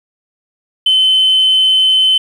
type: tone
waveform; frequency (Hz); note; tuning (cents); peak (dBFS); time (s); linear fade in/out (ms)
sine; 3058; G7; -44; -6; 0.86-2.18; 5
effects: tanh soft clip ceiling -4 dBFS + 7-bit